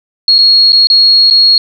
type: tone with dropouts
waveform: sine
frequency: 4305 Hz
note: C8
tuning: 49 cents sharp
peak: -3 dBFS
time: 0.28-1.58 s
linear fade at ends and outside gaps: 2 ms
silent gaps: 0.383-0.387 / 0.722-0.729 / 0.871-0.9 / 1.301-1.308 s
effects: none